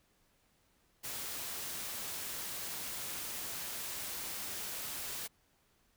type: noise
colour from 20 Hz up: white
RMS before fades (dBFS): -41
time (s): 1.03-5.28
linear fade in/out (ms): 20
effects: pink hiss -72 dBFS RMS until 5.96 s